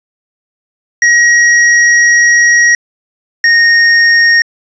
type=tone pair in turn; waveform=square; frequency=1897 / 1854.7 Hz; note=A#6 / A#6; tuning=+30 / -9 cents; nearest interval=unison; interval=39 cents; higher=first; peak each=-5 dBFS; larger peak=neither; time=1.02-2.75 / 3.44-4.42 s; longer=first; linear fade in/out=2 ms; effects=resampled to 16000 Hz + 7-bit